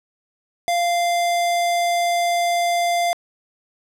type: tone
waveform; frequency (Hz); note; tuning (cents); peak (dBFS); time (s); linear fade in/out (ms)
square; 694; F5; -11; -18; 0.68-3.13; 0
effects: low-pass 12000 Hz 12 dB/octave